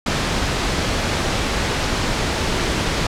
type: noise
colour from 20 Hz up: pink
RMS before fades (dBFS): -20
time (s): 0.06-3.07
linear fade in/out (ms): 5
effects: low-pass 6000 Hz 12 dB/octave